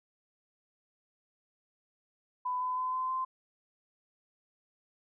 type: tone with pitch steps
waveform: sine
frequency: 1000 / 1009.3 / 1018.7 / 1028.1 / 1037.7 Hz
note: B5 / B5 / C6 / C6 / C6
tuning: +21 / +37 / -47 / -31 / -15 cents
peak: -30 dBFS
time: 2.45-3.25 s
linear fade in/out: 10 ms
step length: 160 ms
effects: none

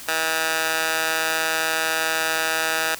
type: tone with high-pass filter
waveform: 15% pulse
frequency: 160.6 Hz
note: E3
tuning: 45 cents flat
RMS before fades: -23 dBFS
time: 0.08-2.95 s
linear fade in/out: 5 ms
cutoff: 1100 Hz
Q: 1.1
effects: white hiss -38 dBFS RMS until 2.99 s

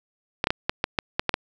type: clicks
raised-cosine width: 0.3 ms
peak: -5 dBFS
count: 9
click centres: 0.441 / 0.471 / 0.505 / 0.695 / 0.841 / 0.988 / 1.195 / 1.293 / 1.341 s
effects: none

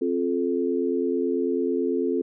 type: tone cluster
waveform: sine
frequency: 264.4 / 353.5 / 433.5 Hz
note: C4 / F4 / A4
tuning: +18 / +21 / -26 cents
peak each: -26 dBFS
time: 0.01-2.22 s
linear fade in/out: 10 ms
effects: none

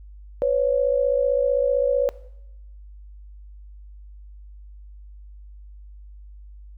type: tone pair together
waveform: sine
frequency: 502 / 557.6 Hz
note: B4 / C#5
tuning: +28 / +10 cents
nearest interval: major second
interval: 182 cents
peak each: -21 / -20 dBFS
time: 0.42-2.09 s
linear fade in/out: 0 ms
effects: noise-tail reverb RT60 0.8 s tail -19 dB re dry + added 50 Hz sine -40 dBFS peak until 6.77 s

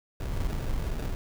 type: noise with sample-and-hold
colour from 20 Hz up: brown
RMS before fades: -30 dBFS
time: 0.2-1.15 s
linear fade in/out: 2 ms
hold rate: 1050 Hz
effects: none

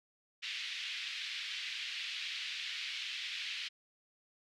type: band-pass noise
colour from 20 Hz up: white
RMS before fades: -41 dBFS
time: 0.42-3.69 s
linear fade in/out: 20 ms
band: 2100 to 3800 Hz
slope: 24 dB/octave
effects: none

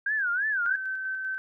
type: tone with vibrato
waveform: sine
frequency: 1568 Hz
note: G6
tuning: in tune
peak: -24 dBFS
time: 0.06-0.76 s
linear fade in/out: 5 ms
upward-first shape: sine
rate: 3 Hz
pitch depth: 200 cents each way
type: tone with tremolo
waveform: sine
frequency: 1539 Hz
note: G6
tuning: 32 cents flat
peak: -28 dBFS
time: 0.66-1.38 s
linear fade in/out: 0 ms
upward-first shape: square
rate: 5.1 Hz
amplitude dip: 25%
effects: none

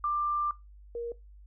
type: tone pair in turn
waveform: sine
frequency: 1186 / 470.7 Hz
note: D6 / A#4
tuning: +17 / +17 cents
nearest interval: octave + major third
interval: 1600 cents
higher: first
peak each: -26 / -32 dBFS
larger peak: first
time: 0.04-0.51 / 0.95-1.12 s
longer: first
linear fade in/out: 2 ms
effects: noise-tail reverb RT60 0.2 s tail -19 dB re dry + added 50 Hz sine -49 dBFS peak until 1.46 s

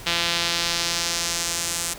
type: tone with band-pass filter sweep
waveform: sawtooth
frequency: 170.5 Hz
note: F3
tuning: 41 cents flat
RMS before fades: -25 dBFS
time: 0.06-1.94 s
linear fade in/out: 10 ms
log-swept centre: 3500 to 8300 Hz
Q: 1.5
effects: pink hiss -40 dBFS RMS until 1.98 s

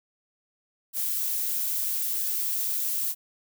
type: noise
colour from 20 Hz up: violet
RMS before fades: -28 dBFS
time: 0.93-3.15 s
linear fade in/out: 50 ms
effects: none

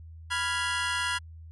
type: chord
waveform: 25% pulse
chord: F diminished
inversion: second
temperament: equal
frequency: 987.8 / 1396.9 / 1661.2 Hz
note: Cb6 / F6 / Ab6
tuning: 0 / 0 / 0 cents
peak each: -28 / -28 / -28 dBFS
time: 0.3-1.19 s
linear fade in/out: 20 ms
effects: added 81 Hz sine -43 dBFS peak until 1.51 s + resampled to 24000 Hz

